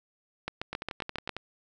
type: two click trains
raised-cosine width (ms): 0.3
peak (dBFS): -16 / -19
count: 7 / 8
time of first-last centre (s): 0.48-1.293 / 0.73-1.366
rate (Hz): 7.38 / 11
effects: none